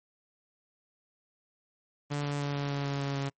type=tone with pitch steps; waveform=sawtooth; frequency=144.9 / 143.98 / 143.07 / 142.16 / 141.26 / 140.37 / 139.48 / 138.6 Hz; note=D3 / D3 / D3 / C#3 / C#3 / C#3 / C#3 / C#3; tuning=-23 / -34 / -45 / +44 / +33 / +22 / +11 / 0 cents; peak=-26 dBFS; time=2.1-3.3 s; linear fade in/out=20 ms; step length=150 ms; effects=noise-tail reverb RT60 0.1 s tail -26 dB re dry + MP3 32 kbps